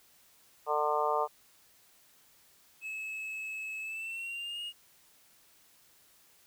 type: harmonic tone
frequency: 150 Hz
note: D3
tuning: 37 cents sharp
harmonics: 3 / 4 / 5 / 6 / 7 / 8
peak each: -34 / -34 / -34 / -34 / -34 / -34 dBFS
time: 0.66-1.28 s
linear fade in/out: 50 ms
type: tone with pitch glide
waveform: triangle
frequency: 2590 to 2857 Hz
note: E7 to F7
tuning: -31 to +39 cents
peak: -35 dBFS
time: 2.81-4.73 s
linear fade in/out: 50 ms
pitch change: +170 cents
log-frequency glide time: 3.8-4.61 s
effects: white hiss -63 dBFS RMS until 6.46 s